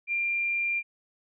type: tone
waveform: sine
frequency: 2385 Hz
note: D7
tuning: 26 cents sharp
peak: -25 dBFS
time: 0.07-0.83 s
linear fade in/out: 50 ms
effects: none